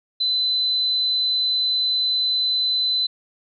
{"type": "tone", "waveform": "sine", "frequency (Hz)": 4025, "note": "B7", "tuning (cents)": 32, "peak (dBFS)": -18, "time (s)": [0.2, 3.07], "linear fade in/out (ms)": 10, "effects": []}